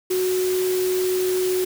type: tone in noise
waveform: sine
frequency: 368.9 Hz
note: F#4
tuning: 5 cents flat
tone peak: -19 dBFS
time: 0.1-1.65 s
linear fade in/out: 10 ms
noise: white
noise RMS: -31 dBFS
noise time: 0.1-1.65 s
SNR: +9 dB
effects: none